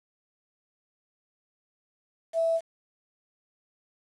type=tone with quantisation; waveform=sine; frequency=659 Hz; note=E5; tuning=1 cent flat; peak=-22 dBFS; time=2.33-2.61 s; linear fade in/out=50 ms; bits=8; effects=resampled to 24000 Hz

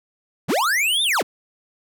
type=linear two-way sweep; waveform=square; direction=up then down; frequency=91 to 3700 to 91 Hz; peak=-18 dBFS; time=0.48-1.23 s; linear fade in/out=20 ms; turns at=1.03 s; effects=none

